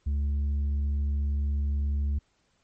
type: tone with tanh clipping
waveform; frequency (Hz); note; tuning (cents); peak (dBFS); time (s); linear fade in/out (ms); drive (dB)
sine; 71.5; D2; -46; -25; 0.06-2.19; 10; 4
effects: pink hiss -70 dBFS RMS until 2.63 s + MP3 32 kbps